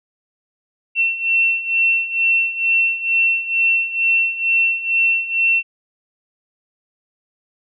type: beating tone pair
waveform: sine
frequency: 2702 / 2704.2 Hz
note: E7 / E7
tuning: +42 / +44 cents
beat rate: 2.2 Hz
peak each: -20 / -16 dBFS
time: 0.95-5.63 s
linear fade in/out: 50 ms
effects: none